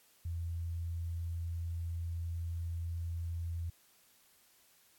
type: tone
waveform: sine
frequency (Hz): 84.3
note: E2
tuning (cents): +39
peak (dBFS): -35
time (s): 0.25-3.7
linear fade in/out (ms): 5
effects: white hiss -66 dBFS RMS until 4.98 s + AAC 64 kbps